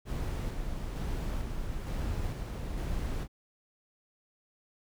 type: noise with tremolo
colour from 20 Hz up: brown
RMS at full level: -33 dBFS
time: 0.05-3.28 s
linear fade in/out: 50 ms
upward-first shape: square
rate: 1.1 Hz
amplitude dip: 30%
effects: none